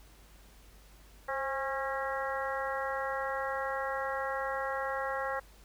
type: harmonic tone with a mistuned harmonic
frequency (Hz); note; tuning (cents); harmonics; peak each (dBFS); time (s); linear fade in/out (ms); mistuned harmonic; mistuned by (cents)
272.5; C#4; -29; 2 / 3 / 4 / 5 / 6 / 7; -36 / -38 / -39 / -40 / -41 / -41; 1.28-5.4; 10; 2; -42
effects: added 50 Hz sine -56 dBFS peak until 5.64 s + pink hiss -60 dBFS RMS until 5.64 s